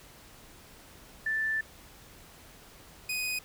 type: tone pair in turn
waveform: sine / sawtooth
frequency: 1764 / 2495 Hz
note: A6 / D#7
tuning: +4 / +4 cents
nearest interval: tritone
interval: 600 cents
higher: second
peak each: -27 dBFS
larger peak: neither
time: 1.26-1.61 / 3.09-3.39 s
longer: first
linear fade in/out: 5 ms
effects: pink hiss -53 dBFS RMS until 3.44 s